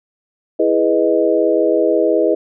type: chord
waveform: sine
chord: E major seventh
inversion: none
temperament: equal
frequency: 329.6 / 415.3 / 493.9 / 622.3 Hz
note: E4 / G#4 / B4 / D#5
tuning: 0 / 0 / 0 / 0 cents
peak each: -17 dBFS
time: 0.59-2.35 s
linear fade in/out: 10 ms
effects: none